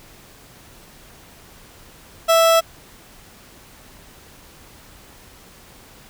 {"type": "tone", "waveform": "30% pulse", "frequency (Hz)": 659.3, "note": "E5", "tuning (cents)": 0, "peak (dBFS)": -9, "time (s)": [2.28, 2.61], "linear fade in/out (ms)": 20, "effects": ["pink hiss -46 dBFS RMS until 6.09 s"]}